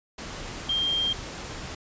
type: tone in noise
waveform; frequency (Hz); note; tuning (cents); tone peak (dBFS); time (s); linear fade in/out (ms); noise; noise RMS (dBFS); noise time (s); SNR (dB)
sine; 3191; G7; +30; -23; 0.69-1.13; 5; pink; -37; 0.18-1.75; +11
effects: resampled to 16000 Hz